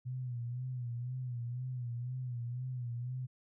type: tone with vibrato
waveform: sine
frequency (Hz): 123.47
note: B2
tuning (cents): 0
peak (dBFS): -36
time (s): 0.05-3.27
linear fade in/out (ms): 20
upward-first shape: sine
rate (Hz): 2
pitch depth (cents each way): 72
effects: none